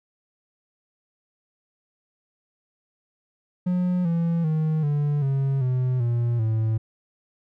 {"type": "tone with pitch steps", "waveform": "triangle", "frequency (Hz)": [180, 167.95, 156.7, 146.21, 136.41, 127.28, 118.76, 110.8], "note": ["F#3", "E3", "D#3", "D3", "C#3", "C3", "A#2", "A2"], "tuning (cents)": [-47, 33, 13, -7, -27, -47, 33, 13], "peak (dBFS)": -18, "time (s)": [3.66, 6.78], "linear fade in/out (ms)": 10, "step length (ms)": 390, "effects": []}